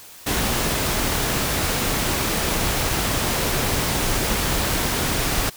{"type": "noise", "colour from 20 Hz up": "pink", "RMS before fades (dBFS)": -22, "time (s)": [0.26, 5.5], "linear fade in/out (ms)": 10, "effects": ["white hiss -43 dBFS RMS until 5.56 s"]}